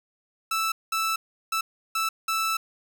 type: tone bursts at uneven times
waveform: sawtooth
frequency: 1318.5 Hz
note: E6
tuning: in tune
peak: -20 dBFS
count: 5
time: 0.51-0.72 / 0.92-1.16 / 1.52-1.61 / 1.95-2.09 / 2.28-2.57 s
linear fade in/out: 5 ms
effects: none